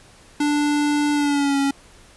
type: tone with pitch glide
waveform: square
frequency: 293.7 to 277.2 Hz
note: D4 to C#4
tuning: 0 to 0 cents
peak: -18 dBFS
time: 0.4-1.71 s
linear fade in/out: 5 ms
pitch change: -100 cents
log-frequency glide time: 1.13-1.58 s
effects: pink hiss -49 dBFS RMS until 2.16 s + resampled to 24000 Hz